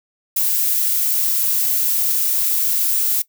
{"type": "noise", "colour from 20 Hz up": "violet", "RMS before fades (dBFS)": -18, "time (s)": [0.36, 3.22], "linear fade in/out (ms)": 5, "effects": ["noise-tail reverb RT60 0.1 s tail -19 dB re dry"]}